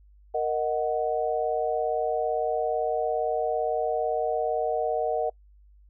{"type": "chord", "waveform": "sine", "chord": "D# minor", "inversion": "second", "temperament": "equal", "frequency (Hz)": [466.2, 622.3, 740], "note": ["A#4", "D#5", "F#5"], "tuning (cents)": [0, 0, 0], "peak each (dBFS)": -28, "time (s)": [0.34, 5.3], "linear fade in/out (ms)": 10, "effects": ["noise-tail reverb RT60 0.1 s tail -25 dB re dry", "added 50 Hz sine -52 dBFS peak until 5.89 s"]}